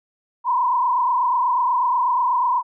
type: tone with frequency modulation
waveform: sine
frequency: 987.8 Hz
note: B5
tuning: in tune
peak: -16 dBFS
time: 0.44-2.63 s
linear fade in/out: 50 ms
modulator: 28.2 Hz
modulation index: 1.8
effects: none